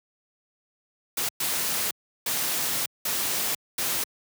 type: noise bursts at uneven times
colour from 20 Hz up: white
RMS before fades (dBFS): -27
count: 5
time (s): 1.17-1.29 / 1.4-1.91 / 2.26-2.86 / 3.05-3.55 / 3.78-4.04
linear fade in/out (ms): 5
effects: high-pass 100 Hz 12 dB/octave